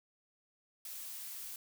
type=noise; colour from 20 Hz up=blue; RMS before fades=-45 dBFS; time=0.85-1.56 s; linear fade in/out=2 ms; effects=none